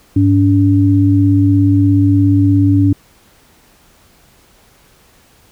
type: tone pair together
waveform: sine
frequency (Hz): 100.9 / 285.8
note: G#2 / D4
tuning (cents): -49 / -47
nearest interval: octave + tritone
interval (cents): 1802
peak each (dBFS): -10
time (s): 0.16-2.93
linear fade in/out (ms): 5
effects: pink hiss -49 dBFS RMS until 5.51 s